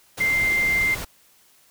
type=tone in noise; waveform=sine; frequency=2093 Hz; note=C7; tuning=in tune; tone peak=-18 dBFS; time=0.2-0.95 s; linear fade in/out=10 ms; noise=pink; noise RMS=-32 dBFS; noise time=0.17-1.05 s; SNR=+11 dB; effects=white hiss -57 dBFS RMS until 1.7 s